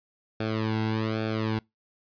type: tone with flanger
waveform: sawtooth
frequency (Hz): 110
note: A2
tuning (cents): 0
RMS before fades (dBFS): -28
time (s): 0.4-1.59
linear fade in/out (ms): 5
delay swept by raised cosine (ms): 1 to 1.69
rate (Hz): 1.2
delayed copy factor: -1
effects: noise-tail reverb RT60 0.2 s tail -26 dB re dry + resampled to 11025 Hz